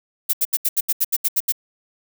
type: noise bursts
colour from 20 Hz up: violet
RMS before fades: -18 dBFS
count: 11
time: 0.29-1.523 s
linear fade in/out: 10 ms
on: 43 ms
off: 76 ms
effects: none